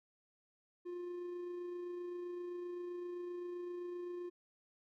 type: tone with amplitude modulation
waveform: triangle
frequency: 353.1 Hz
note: F4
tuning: 19 cents sharp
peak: -38 dBFS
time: 0.85-4.3 s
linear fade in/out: 20 ms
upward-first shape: sine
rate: 27.7 Hz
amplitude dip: 25%
effects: none